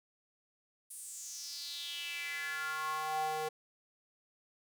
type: tone with high-pass filter sweep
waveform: square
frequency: 155.56 Hz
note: D#3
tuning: in tune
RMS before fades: -39 dBFS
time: 0.9-3.49 s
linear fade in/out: 10 ms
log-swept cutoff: 9900 to 560 Hz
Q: 4.8
effects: none